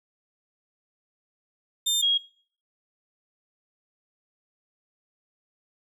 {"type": "tone pair in turn", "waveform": ["sawtooth", "sine"], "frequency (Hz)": [3600, 3283], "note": ["A7", "G#7"], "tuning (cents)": [39, -21], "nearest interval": "major second", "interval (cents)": 160, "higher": "first", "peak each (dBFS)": -19, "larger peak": "neither", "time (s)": [[1.86, 2.02], [2.02, 2.18]], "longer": "neither", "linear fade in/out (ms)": 10, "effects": ["noise-tail reverb RT60 0.5 s tail -22 dB re dry"]}